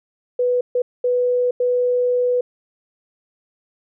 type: tone bursts at uneven times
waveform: sine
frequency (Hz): 493.9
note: B4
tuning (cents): 0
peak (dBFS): -15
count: 4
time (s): 0.39-0.61 / 0.75-0.82 / 1.04-1.51 / 1.6-2.41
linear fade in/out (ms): 5
effects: none